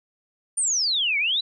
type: exponential two-way sweep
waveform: sine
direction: down then up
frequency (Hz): 9397 to 2175 to 4060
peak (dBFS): -20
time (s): 0.57-1.41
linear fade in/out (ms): 10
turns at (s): 1.18
effects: none